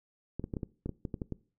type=clicks; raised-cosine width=3 ms; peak=-22 dBFS; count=11; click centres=0.396 / 0.441 / 0.538 / 0.568 / 0.632 / 0.86 / 0.893 / 1.052 / 1.142 / 1.218 / 1.323 s; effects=noise-tail reverb RT60 0.4 s tail -21 dB re dry